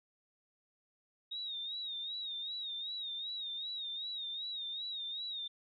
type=tone with vibrato; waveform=sine; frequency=3746 Hz; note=A#7; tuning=8 cents sharp; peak=-38 dBFS; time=1.31-5.48 s; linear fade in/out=10 ms; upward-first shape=sine; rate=2.6 Hz; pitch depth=85 cents each way; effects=none